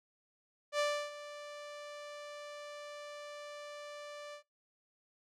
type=tone with ADSR envelope; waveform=sawtooth; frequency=587.3 Hz; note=D5; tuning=in tune; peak=-25 dBFS; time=0.72-4.43 s; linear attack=72 ms; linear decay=310 ms; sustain=-16 dB; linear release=94 ms; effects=noise-tail reverb RT60 0.2 s tail -23 dB re dry + low-pass 7000 Hz 12 dB/octave